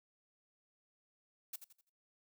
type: noise with echo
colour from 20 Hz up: blue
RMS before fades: -43 dBFS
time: 1.53-1.56 s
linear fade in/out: 5 ms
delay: 84 ms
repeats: 4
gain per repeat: -9 dB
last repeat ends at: 1.896 s
effects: noise-tail reverb RT60 0.3 s tail -21 dB re dry

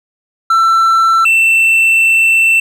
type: tone pair in turn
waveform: triangle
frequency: 1339 / 2678 Hz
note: E6 / E7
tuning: +27 / +27 cents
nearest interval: octave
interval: 1200 cents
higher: second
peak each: -5 dBFS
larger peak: neither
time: 0.5-1.25 / 1.25-2.6 s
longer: second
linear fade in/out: 5 ms
effects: none

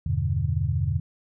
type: chord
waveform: sine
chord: E minor seventh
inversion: none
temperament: equal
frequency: 82.41 / 98 / 123.47 / 146.83 Hz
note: E2 / G2 / B2 / D3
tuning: 0 / 0 / 0 / 0 cents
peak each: -27 / -27 / -28 / -28 dBFS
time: 0.06-1 s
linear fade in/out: 5 ms
effects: none

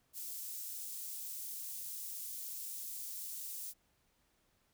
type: high-pass noise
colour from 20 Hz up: white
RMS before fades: -44 dBFS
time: 0.13-3.74 s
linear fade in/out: 50 ms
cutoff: 7000 Hz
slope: 12 dB/octave
effects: pink hiss -75 dBFS RMS until 4.73 s

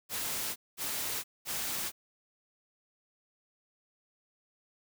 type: noise bursts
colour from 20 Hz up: white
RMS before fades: -35 dBFS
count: 3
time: 0.09-1.92 s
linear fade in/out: 50 ms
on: 470 ms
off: 210 ms
effects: none

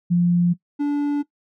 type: tone pair in turn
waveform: sine / triangle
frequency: 174.61 / 289.5 Hz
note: F3 / D4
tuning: 0 / -25 cents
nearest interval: major sixth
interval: 875 cents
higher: second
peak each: -14 / -16 dBFS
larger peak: first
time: 0.1-0.54 / 0.79-1.23 s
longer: neither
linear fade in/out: 20 ms
effects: noise-tail reverb RT60 0.1 s tail -18 dB re dry

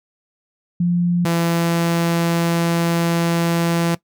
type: tone pair in turn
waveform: sine / sawtooth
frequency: 174.61 / 168.76 Hz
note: F3 / E3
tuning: 0 / +41 cents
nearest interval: minor second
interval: 59 cents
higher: first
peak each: -14 / -12 dBFS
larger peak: second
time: 0.8-1.25 / 1.25-3.95 s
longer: second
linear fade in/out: 5 ms
effects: noise-tail reverb RT60 0.1 s tail -19 dB re dry

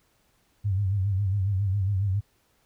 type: tone with vibrato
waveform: sine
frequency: 98 Hz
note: G2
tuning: in tune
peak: -22 dBFS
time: 0.64-2.21 s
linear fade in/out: 20 ms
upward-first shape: sine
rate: 7.3 Hz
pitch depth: 95 cents each way
effects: pink hiss -67 dBFS RMS until 2.65 s

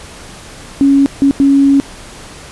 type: tone bursts at uneven times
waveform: sine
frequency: 277.2 Hz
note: C#4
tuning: in tune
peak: -5 dBFS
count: 3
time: 0.81-1.06 / 1.22-1.31 / 1.4-1.8 s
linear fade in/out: 0 ms
effects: pink hiss -33 dBFS RMS until 2.51 s + resampled to 24000 Hz

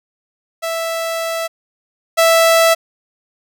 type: tone pair in turn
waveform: sawtooth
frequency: 659.3 / 659.3 Hz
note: E5 / E5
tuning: 0 / 0 cents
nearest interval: unison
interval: 0 cents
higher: neither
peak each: -15 / -5 dBFS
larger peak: second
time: 0.62-1.48 / 2.17-2.75 s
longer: first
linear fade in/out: 20 ms
effects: none

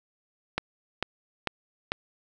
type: click train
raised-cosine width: 0.3 ms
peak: -10 dBFS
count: 4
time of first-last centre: 0.58-1.919 s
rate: 2.24 Hz
effects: none

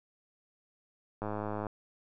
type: click train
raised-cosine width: 1 ms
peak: -22 dBFS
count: 48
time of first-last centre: 1.22-1.668 s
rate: 105 Hz
effects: none

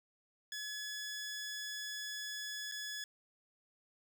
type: tone with dropouts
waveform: 15% pulse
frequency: 1700 Hz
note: G#6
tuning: 40 cents sharp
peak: -34 dBFS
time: 0.52-3.04 s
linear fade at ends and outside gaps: 2 ms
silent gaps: 2.715-2.72 s
effects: none

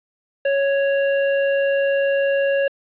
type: tone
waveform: square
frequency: 554.4 Hz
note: C#5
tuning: in tune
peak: -17 dBFS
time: 0.45-2.68 s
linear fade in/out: 5 ms
effects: resampled to 8000 Hz + 9-bit

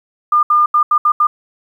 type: tone bursts at uneven times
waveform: sine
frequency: 1206 Hz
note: D6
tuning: 46 cents sharp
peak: -8 dBFS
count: 6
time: 0.32-0.43 / 0.5-0.66 / 0.74-0.83 / 0.91-0.98 / 1.05-1.12 / 1.2-1.27 s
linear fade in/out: 5 ms
effects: 8-bit

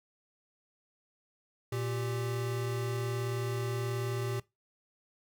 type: tone pair together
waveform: square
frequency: 117.76 / 392 Hz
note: A#2 / G4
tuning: +18 / 0 cents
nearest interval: octave + major sixth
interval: 2082 cents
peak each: -34 / -38 dBFS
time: 1.72-4.4 s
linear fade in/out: 5 ms
effects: noise-tail reverb RT60 0.2 s tail -20 dB re dry

